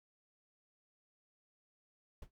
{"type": "noise with exponential decay", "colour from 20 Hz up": "brown", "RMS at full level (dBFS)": -42, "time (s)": [2.22, 2.31], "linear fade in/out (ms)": 5, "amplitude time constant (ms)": 18, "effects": []}